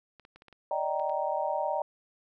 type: clicks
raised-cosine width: 0.3 ms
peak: -36 dBFS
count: 8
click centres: 0.197 / 0.251 / 0.36 / 0.421 / 0.483 / 0.527 / 0.997 / 1.096 s
type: chord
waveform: sine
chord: Eb major seventh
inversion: third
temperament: just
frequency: 583.4 / 622.3 / 777.8 / 933.4 Hz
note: D5 / Eb5 / G5 / Bb5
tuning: -12 / 0 / -14 / +2 cents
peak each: -33 dBFS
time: 0.71-1.82 s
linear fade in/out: 2 ms
effects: none